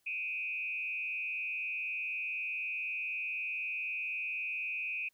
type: tone with frequency modulation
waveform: sine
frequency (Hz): 2500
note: D#7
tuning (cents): +8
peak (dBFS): -34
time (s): 0.06-5.09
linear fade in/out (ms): 10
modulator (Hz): 152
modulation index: 0.81
effects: white hiss -75 dBFS RMS until 5.13 s